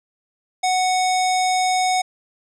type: tone with low-pass filter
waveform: square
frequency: 740 Hz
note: F#5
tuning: in tune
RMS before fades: -19 dBFS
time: 0.63-2.02 s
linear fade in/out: 10 ms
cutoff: 7400 Hz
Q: 1.9
effects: none